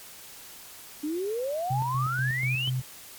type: exponential sweep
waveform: sine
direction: up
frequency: 288.8 to 3153 Hz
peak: -27 dBFS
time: 1.03-2.7 s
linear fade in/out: 10 ms
type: tone with tremolo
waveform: sine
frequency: 128.9 Hz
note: C3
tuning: 26 cents flat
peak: -25 dBFS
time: 1.7-2.82 s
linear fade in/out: 10 ms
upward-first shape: square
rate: 4.1 Hz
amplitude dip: 50%
effects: white hiss -46 dBFS RMS until 3.18 s + MP3 96 kbps